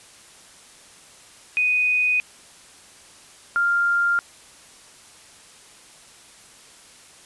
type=tone pair in turn; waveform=sine; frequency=2489 / 1396.9 Hz; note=D#7 / F6; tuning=0 / 0 cents; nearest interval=minor seventh; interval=1000 cents; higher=first; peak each=-17 dBFS; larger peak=neither; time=1.57-2.2 / 3.56-4.19 s; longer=neither; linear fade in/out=0 ms; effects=white hiss -48 dBFS RMS until 7.25 s + resampled to 24000 Hz